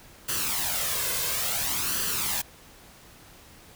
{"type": "noise with flanger", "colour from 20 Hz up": "white", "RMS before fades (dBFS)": -28, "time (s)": [0.28, 2.42], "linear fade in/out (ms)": 10, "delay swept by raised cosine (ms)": [0.65, 1.95], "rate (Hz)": 0.58, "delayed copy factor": 0.6, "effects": ["pink hiss -51 dBFS RMS until 3.75 s"]}